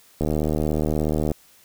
click train, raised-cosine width 2 ms, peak -10 dBFS, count 86, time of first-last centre 0.21-1.317 s, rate 76.8 Hz, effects white hiss -54 dBFS RMS until 1.64 s

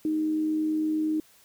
sine tone with amplitude modulation, 311.1 Hz, D#4, in tune, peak -22 dBFS, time 0.05-1.2 s, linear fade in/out 2 ms, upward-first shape sine, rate 88.5 Hz, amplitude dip 30%, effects white hiss -58 dBFS RMS until 1.44 s

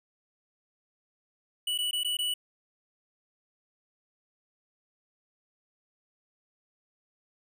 square tone with dropouts, 2952 Hz, F#7, 5 cents flat, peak -28 dBFS, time 1.67-2.34 s, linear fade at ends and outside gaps 5 ms, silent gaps 1.778-1.786 / 1.911-1.93 / 2.034-2.046 / 2.17-2.188 s, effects none

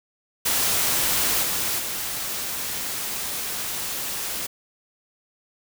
white noise with level steps, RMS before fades -22 / -25 / -29 dBFS, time 0.45-4.47 s, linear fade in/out 10 ms, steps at 1.42 / 1.78 s, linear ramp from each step 20 ms, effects none

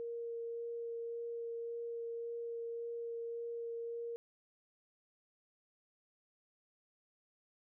sine tone with vibrato, 466.2 Hz, A#4, in tune, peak -39 dBFS, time 0-4.16 s, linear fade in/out 0 ms, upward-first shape sine, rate 1.8 Hz, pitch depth 8 cents each way, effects none

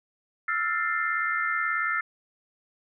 sine chord, F major seventh, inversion third, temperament equal with one note detuned, 1318.5 / 1396.9 / 1778.4 / 2093 Hz, E6 / F6 / A6 / C7, 0 / 0 / +18 / 0 cents, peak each -30 / -30 / -29 / -31 dBFS, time 0.48-2.01 s, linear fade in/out 5 ms, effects none

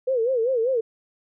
sine tone with vibrato, 487.5 Hz, B4, 23 cents flat, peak -19 dBFS, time 0.07-0.81 s, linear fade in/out 10 ms, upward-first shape sine, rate 5.1 Hz, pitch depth 160 cents each way, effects none

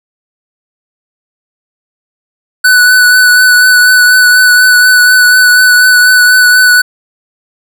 square tone with vibrato, 1490 Hz, F#6, 12 cents sharp, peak -3 dBFS, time 2.64-6.82 s, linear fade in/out 10 ms, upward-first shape triangle, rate 4.1 Hz, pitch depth 22 cents each way, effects none

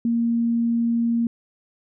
sine tone, 233.1 Hz, A#3, in tune, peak -18 dBFS, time 0.05-1.27 s, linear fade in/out 2 ms, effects none

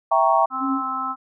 sine chord, E diminished seventh, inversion none, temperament equal, 659.3 / 784 / 932.3 / 1108.7 Hz, E5 / G5 / Bb5 / Db6, 0 / 0 / 0 / 0 cents, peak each -20 dBFS, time 0.11-0.46 s, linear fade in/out 10 ms
harmonic tone, 261.6 Hz, C4, in tune, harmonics 1 / 3 / 4 / 5, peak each -35 / -32 / -29 / -25 dBFS, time 0.5-1.16 s, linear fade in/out 50 ms
sine tone, 271 Hz, C#4, 39 cents flat, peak -21 dBFS, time 0.6-0.82 s, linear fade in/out 50 ms
effects none

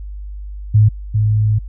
sine tone pair in turn, 106.9 / 106.9 Hz, A2 / A2, -49 / -49 cents, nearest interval unison, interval 0 cents, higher neither, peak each -6 / -11 dBFS, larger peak first, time 0.74-0.89 / 1.14-1.59 s, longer second, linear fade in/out 10 ms, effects added 50 Hz sine -26 dBFS peak until 1.68 s

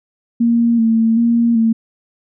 sine tone with vibrato, 229.7 Hz, A#3, 25 cents flat, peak -10 dBFS, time 0.4-1.73 s, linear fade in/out 10 ms, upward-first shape square, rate 1.3 Hz, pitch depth 31 cents each way, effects none

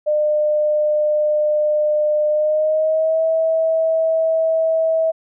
sine tone with pitch glide, 603 to 646.3 Hz, D5 to E5, +46 to -34 cents, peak -14 dBFS, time 0.06-5.12 s, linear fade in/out 20 ms, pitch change +120 cents, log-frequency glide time 2.29-3.23 s, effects none

